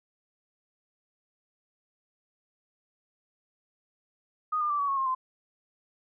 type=tone with pitch steps; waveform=sine; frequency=1240 / 1203.3 / 1167.7 / 1133.2 / 1099.6 / 1067.1 / 1035.5 Hz; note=D#6 / D6 / D6 / C#6 / C#6 / C6 / C6; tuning=-6 / +42 / -10 / +38 / -14 / +34 / -18 cents; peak=-25 dBFS; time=4.52-5.15 s; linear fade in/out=10 ms; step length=90 ms; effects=none